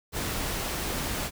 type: noise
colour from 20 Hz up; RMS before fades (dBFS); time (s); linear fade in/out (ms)
pink; -31; 0.12-1.31; 50
effects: none